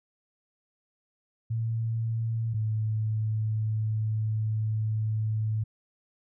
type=tone pair in turn; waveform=sine; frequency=113.5 / 108.92 Hz; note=A#2 / A2; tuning=-46 / -17 cents; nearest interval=minor second; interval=71 cents; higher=first; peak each=-26 / -25 dBFS; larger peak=second; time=1.5-2.54 / 2.54-5.64 s; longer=second; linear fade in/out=10 ms; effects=none